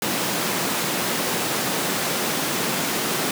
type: high-pass noise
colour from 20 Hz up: pink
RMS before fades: -24 dBFS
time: 0.02-3.31 s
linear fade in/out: 2 ms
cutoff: 160 Hz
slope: 24 dB/octave
effects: none